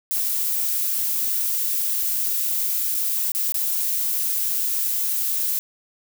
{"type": "noise with dropouts", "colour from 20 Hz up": "violet", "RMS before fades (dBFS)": -23, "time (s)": [0.11, 5.59], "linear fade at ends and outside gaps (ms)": 0, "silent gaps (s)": [[2.944, 2.949], [3.318, 3.349], [3.521, 3.543]], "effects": []}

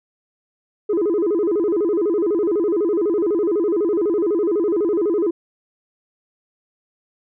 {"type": "tone with vibrato", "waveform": "sine", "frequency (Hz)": 375.1, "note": "F#4", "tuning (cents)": 24, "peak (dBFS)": -14, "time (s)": [0.89, 5.31], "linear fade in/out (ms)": 10, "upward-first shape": "square", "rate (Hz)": 12, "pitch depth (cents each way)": 190, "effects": ["tanh soft clip ceiling -14 dBFS"]}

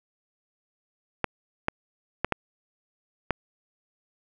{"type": "clicks", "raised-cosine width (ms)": 0.5, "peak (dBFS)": -8, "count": 5, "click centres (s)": [1.243, 1.684, 2.246, 2.323, 3.307], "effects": []}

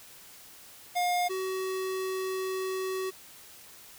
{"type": "tone pair in turn", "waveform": "square", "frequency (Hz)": [712, 377.2], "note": ["F5", "F#4"], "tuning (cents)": [33, 33], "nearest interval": "major seventh", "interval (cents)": 1100, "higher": "first", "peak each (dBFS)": [-26, -31], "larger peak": "first", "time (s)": [[0.95, 1.29], [1.29, 3.11]], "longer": "second", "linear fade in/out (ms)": 20, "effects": ["white hiss -51 dBFS RMS until 3.98 s"]}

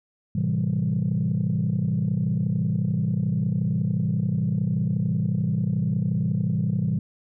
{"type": "chord", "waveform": "sine", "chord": "A minor seventh", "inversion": "none", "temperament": "equal", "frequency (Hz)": [110, 130.81, 164.81, 196], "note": ["A2", "C3", "E3", "G3"], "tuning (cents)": [0, 0, 0, 0], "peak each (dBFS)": [-27, -26, -24, -26], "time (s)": [0.35, 6.99], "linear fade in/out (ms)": 5, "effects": ["tanh soft clip ceiling -15 dBFS"]}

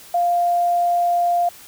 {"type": "tone", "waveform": "sine", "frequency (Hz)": 698.5, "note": "F5", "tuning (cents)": 0, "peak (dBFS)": -15, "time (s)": [0.14, 1.49], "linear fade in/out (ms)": 5, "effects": ["white hiss -43 dBFS RMS until 1.67 s"]}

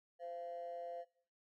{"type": "ring-modulated tone", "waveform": "triangle", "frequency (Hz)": 602, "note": "D5", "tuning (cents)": 43, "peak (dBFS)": -37, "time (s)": [0.19, 1.05], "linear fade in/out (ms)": 50, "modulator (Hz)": 85.3, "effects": ["noise-tail reverb RT60 0.5 s tail -19 dB re dry", "tanh soft clip ceiling -38 dBFS"]}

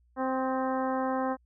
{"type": "harmonic tone with a mistuned harmonic", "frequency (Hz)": 261.6, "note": "C4", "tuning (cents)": 0, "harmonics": [1, 2, 3, 4, 5, 6, 7], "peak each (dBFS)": [-31, -32, -33, -35, -41, -43, -47], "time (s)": [0.16, 1.37], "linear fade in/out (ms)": 50, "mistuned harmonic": 5, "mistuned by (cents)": -32, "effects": ["added 60 Hz sine -62 dBFS peak until 1.45 s"]}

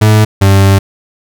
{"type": "tone pair in turn", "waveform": "40% pulse", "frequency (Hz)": [107.5, 97.81], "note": ["A2", "G2"], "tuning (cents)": [-40, -3], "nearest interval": "major second", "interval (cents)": 163, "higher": "first", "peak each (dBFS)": -3, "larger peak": "neither", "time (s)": [[0.01, 0.25], [0.41, 0.79]], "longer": "second", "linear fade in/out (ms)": 10, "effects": []}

